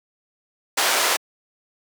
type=band-pass noise; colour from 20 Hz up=pink; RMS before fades=-20 dBFS; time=0.77-1.17 s; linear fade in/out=10 ms; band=600 to 12000 Hz; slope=12 dB/octave; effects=high-pass 300 Hz 12 dB/octave